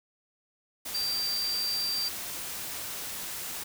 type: tone in noise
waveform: sine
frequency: 4697 Hz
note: D8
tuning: 1 cent flat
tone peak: -28 dBFS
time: 0.94-2.09 s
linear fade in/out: 10 ms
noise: white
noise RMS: -37 dBFS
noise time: 0.85-3.64 s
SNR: +6 dB
effects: none